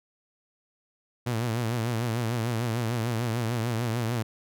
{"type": "tone with vibrato", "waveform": "sawtooth", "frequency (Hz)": 116.54, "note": "A#2", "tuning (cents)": 0, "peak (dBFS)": -22, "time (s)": [1.26, 4.23], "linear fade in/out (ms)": 10, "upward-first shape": "triangle", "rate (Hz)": 6.7, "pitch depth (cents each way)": 120, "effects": []}